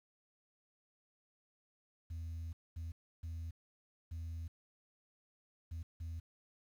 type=tone bursts at uneven times; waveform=sine; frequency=82.41 Hz; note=E2; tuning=in tune; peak=-38 dBFS; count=6; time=2.1-2.53 / 2.76-2.92 / 3.23-3.51 / 4.11-4.48 / 5.71-5.83 / 6-6.2 s; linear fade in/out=10 ms; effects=tanh soft clip ceiling -39 dBFS + 11-bit